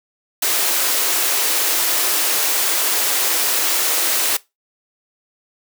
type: high-pass noise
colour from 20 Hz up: white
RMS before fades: -18 dBFS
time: 0.42-4.37 s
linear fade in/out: 5 ms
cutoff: 290 Hz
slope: 48 dB/octave
effects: noise-tail reverb RT60 0.2 s tail -20 dB re dry